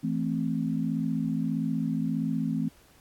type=chord; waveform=sine; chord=A minor; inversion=second; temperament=equal; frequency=164.81 / 220 / 261.6 Hz; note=E3 / A3 / C4; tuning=0 / 0 / 0 cents; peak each=-30 dBFS; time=0.03-2.69 s; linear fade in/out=10 ms; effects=pink hiss -59 dBFS RMS until 3 s + AAC 64 kbps